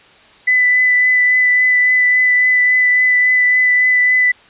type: tone with vibrato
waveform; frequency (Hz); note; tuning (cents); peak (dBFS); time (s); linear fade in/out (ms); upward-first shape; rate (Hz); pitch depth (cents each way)
sine; 1997; B6; +19; -9; 0.47-4.32; 10; triangle; 3.6; 13
effects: white hiss -45 dBFS RMS until 4.49 s + resampled to 8000 Hz